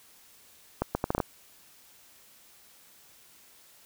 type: accelerating click train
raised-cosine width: 1 ms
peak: -12 dBFS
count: 7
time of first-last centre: 0.82-1.202 s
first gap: 130 ms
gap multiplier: 0.7
effects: white hiss -57 dBFS RMS until 3.85 s